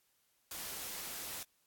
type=noise; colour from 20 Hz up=white; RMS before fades=-43 dBFS; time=0.51-1.43 s; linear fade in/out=2 ms; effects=white hiss -75 dBFS RMS until 1.66 s + AAC 64 kbps